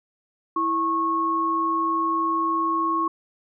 sine tone pair together, 328.8 / 1095.8 Hz, E4 / C#6, -4 / -20 cents, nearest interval octave + major sixth, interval 2084 cents, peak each -27 / -21 dBFS, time 0.56-3.08 s, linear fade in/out 5 ms, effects none

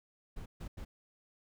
brown noise bursts at uneven times, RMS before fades -43 dBFS, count 3, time 0.36-0.46 / 0.6-0.68 / 0.77-0.85 s, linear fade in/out 10 ms, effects none

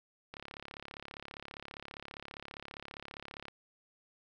click train, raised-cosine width 0.3 ms, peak -28 dBFS, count 111, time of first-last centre 0.34-3.483 s, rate 35 Hz, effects none

